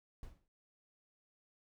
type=noise with exponential decay; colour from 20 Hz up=brown; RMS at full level=-45 dBFS; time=0.23-0.48 s; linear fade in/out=1 ms; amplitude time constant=54 ms; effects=none